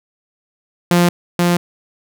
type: tone with echo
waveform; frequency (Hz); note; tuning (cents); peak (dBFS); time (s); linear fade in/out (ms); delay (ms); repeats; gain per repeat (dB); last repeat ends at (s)
sawtooth; 174.61; F3; 0; -6; 0.91-1.09; 2; 480; 1; -2; 1.57
effects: none